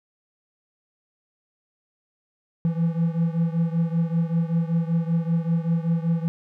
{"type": "beating tone pair", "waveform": "triangle", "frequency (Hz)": [164.81, 170.01], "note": ["E3", "F3"], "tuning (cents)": [0, -46], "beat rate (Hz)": 5.2, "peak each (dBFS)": [-20, -23], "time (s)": [2.65, 6.28], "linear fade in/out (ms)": 0, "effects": []}